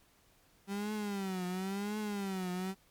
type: tone with vibrato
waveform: 35% pulse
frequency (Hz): 196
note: G3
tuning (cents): 0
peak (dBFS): -33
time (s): 0.67-2.75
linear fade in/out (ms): 50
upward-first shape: triangle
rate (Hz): 0.95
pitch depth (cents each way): 160
effects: pink hiss -67 dBFS RMS until 2.9 s + MP3 96 kbps